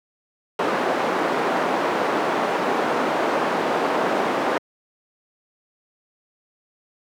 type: band-pass noise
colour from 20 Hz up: white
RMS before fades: -22 dBFS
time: 0.59-4.58 s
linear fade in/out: 2 ms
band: 260 to 910 Hz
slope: 12 dB/octave
effects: high-pass 150 Hz 12 dB/octave